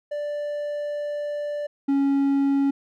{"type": "tone pair in turn", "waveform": "triangle", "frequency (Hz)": [587.3, 277.2], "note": ["D5", "C#4"], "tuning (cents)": [0, 0], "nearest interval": "octave + minor second", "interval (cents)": 1300, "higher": "first", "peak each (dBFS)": [-24, -16], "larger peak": "second", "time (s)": [[0.11, 1.67], [1.88, 2.71]], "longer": "first", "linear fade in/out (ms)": 10, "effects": []}